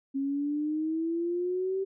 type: exponential sweep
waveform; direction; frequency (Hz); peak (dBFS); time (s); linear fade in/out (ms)
sine; up; 270.5 to 389.4; -27; 0.14-1.85; 20
effects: none